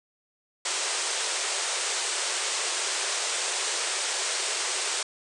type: band-pass noise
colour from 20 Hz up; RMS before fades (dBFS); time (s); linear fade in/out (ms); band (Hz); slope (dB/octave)
white; -29; 0.65-5.03; 5; 350 to 9100; 96
effects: none